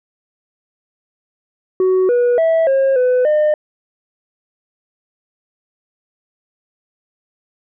sine tone with pitch steps, 373.2 / 485.6 / 653 / 539 / 502 / 606 Hz, F#4 / B4 / E5 / C#5 / B4 / D#5, +15 / -29 / -17 / -49 / +28 / -46 cents, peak -8 dBFS, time 1.8-3.54 s, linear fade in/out 2 ms, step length 290 ms, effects tanh soft clip ceiling -10 dBFS

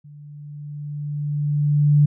sine tone with level ramp, 146.83 Hz, D3, in tune, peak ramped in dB -40 to -10 dBFS, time 0.04-2.06 s, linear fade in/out 10 ms, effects none

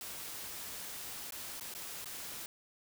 white noise with dropouts, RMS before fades -44 dBFS, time 0.01-2.46 s, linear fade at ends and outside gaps 1 ms, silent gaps 1.307-1.322 / 1.598-1.609 / 1.739-1.749 / 2.045-2.057 s, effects none

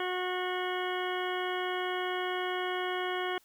harmonic tone, 364.9 Hz, F#4, 24 cents flat, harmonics 1 / 2 / 3 / 4 / 5 / 6 / 8 / 9, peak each -34 / -37 / -39 / -40 / -41 / -42 / -43 / -44 dBFS, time 0-3.38 s, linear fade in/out 2 ms, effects white hiss -65 dBFS RMS until 3.44 s

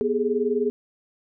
sine tone cluster, 244.4 / 407.4 / 427 Hz, B3 / G#4 / G#4, -18 / -33 / +48 cents, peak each -27 / -24 / -24 dBFS, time 0.01-0.7 s, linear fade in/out 0 ms, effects none

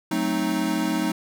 square chord, F# diminished seventh, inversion none, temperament equal, 185 / 220 / 261.6 / 311.1 Hz, F#3 / A3 / C4 / Eb4, 0 / 0 / 0 / 0 cents, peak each -30 / -29 / -30 / -26 dBFS, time 0.11-1.12 s, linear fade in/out 5 ms, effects none

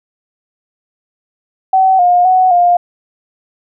sine tone with pitch steps, 760 / 712 / 743 / 705 Hz, F#5 / F5 / F#5 / F5, +46 / +33 / +7 / +16 cents, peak -6 dBFS, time 1.73-2.77 s, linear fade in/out 5 ms, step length 260 ms, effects none

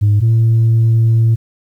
sine tone pair in turn, 103.83 / 113.65 Hz, G#2 / A#2, 0 / -43 cents, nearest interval major second, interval 157 cents, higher second, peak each -6 dBFS, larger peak neither, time 0.01-0.21 / 0.21-1.36 s, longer second, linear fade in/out 20 ms, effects tanh soft clip ceiling -6 dBFS + 8-bit

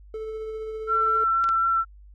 triangle tone with tremolo, 438.2 Hz, A4, 7 cents flat, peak -27 dBFS, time 0.14-1.24 s, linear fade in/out 2 ms, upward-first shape triangle, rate 15 Hz, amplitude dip 30%
sine tone with vibrato, 1349 Hz, E6, 40 cents sharp, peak -19 dBFS, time 0.87-1.85 s, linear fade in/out 50 ms, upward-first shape sine, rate 4.1 Hz, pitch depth 10 cents each way
clicks, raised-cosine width 0.2 ms, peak -20 dBFS, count 2, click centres 1.441 / 1.49 s
effects added 50 Hz sine -45 dBFS peak until 2.14 s

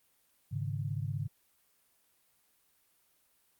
sine chord, Ab suspended fourth, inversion none, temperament equal, 103.83 / 138.59 / 155.56 Hz, Ab2 / Db3 / Eb3, 0 / 0 / 0 cents, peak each -36 / -36 / -40 dBFS, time 0.51-1.28 s, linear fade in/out 20 ms, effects white hiss -71 dBFS RMS until 3.59 s + Opus 32 kbps

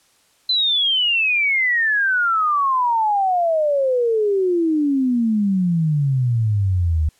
sine exponential sweep, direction down, 4080 to 74.8 Hz, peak -15 dBFS, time 0.49-7.09 s, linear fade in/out 5 ms, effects white hiss -58 dBFS RMS until 7.19 s + low-pass 10000 Hz 12 dB/octave

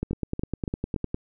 two click trains, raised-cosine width 3 ms, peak -14 / -16 dBFS, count 12 / 4, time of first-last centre 0.03-1.144 / 0.11-0.962 s, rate 9.87 / 3.52 Hz, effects none

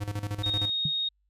square tone with tremolo, 102.9 Hz, G#2, 16 cents flat, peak -29 dBFS, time 0-0.7 s, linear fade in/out 20 ms, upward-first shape square, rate 13 Hz, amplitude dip 75%
sine tone, 3729 Hz, A#7, in tune, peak -26 dBFS, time 0.43-1.09 s, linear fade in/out 10 ms
sine tone with exponential decay, 151.4 Hz, D#3, 47 cents flat, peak -23 dBFS, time 0.85-0.93 s, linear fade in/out 5 ms, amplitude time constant 16 ms
effects added 50 Hz sine -68 dBFS peak until 1.29 s + resampled to 32000 Hz

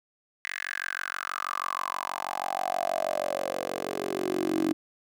10% pulse tone with high-pass filter sweep, 46.25 Hz, F#1, in tune, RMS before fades -31 dBFS, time 0.45-4.73 s, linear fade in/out 0 ms, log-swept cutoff 1900 to 310 Hz, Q 7.1, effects none

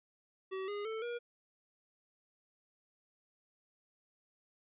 square tone with pitch steps, 380.9 / 410.6 / 442.6 / 477.1 Hz, G4 / G#4 / A4 / A#4, -50 / -20 / +10 / +40 cents, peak -38 dBFS, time 0.51-1.19 s, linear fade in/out 20 ms, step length 170 ms, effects resampled to 8000 Hz

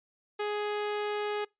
sawtooth tone, 416.8 Hz, G#4, 6 cents sharp, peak -26 dBFS, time 0.39-1.45 s, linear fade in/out 10 ms, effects noise-tail reverb RT60 0.2 s tail -25 dB re dry + resampled to 8000 Hz

